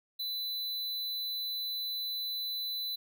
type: tone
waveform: square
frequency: 4000 Hz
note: B7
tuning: 21 cents sharp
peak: -34 dBFS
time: 0.19-2.96 s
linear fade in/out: 10 ms
effects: none